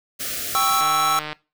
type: band-stop noise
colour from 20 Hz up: white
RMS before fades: -28 dBFS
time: 0.19-0.82 s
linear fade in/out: 20 ms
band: 730 to 1200 Hz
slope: 96 dB/octave
type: chord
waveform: square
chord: C# diminished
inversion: second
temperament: equal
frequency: 784 / 1108.7 / 1318.5 Hz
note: G5 / C#6 / E6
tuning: 0 / 0 / 0 cents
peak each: -25 / -25 / -20 dBFS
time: 0.55-1.19 s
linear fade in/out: 0 ms
type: click train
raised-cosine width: 0.3 ms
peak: -14 dBFS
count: 80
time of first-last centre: 0.81-1.33 s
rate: 152 Hz
effects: noise-tail reverb RT60 0.3 s tail -21 dB re dry